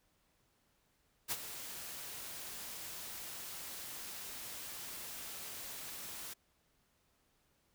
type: noise with ADSR envelope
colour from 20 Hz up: white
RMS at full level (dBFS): -35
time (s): 1.28-6.34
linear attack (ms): 36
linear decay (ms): 40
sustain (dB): -11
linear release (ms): 13
effects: pink hiss -75 dBFS RMS until 7.74 s